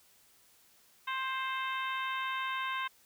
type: harmonic tone with a mistuned harmonic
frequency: 526 Hz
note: C5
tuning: 9 cents sharp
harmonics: 2 / 3 / 4 / 5 / 6 / 7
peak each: -35 / -39 / -41 / -43 / -45 / -46 dBFS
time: 1.07-2.88 s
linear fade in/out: 10 ms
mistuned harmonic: 6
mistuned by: -31 cents
effects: white hiss -64 dBFS RMS until 3.05 s